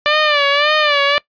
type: tone with vibrato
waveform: 10% pulse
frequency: 587.3 Hz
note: D5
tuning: in tune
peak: -3 dBFS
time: 0.06-1.18 s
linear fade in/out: 0 ms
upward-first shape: sine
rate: 1.8 Hz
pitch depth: 77 cents each way
effects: noise-tail reverb RT60 0.1 s tail -22 dB re dry + resampled to 11025 Hz